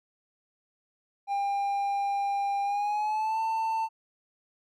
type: tone with pitch glide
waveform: triangle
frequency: 800 to 892.8 Hz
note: G5 to A5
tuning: +35 to +25 cents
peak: -24 dBFS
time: 1.27-3.89 s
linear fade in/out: 50 ms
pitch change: +190 cents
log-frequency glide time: 2.63-3.41 s
effects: none